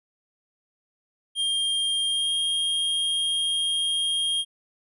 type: tone with pitch glide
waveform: square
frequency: 3207 to 3233 Hz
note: G7 to G#7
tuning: +39 to -47 cents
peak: -23 dBFS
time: 1.35-4.45 s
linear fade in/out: 50 ms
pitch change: +14 cents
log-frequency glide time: 2.07-2.31 s
effects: resampled to 24000 Hz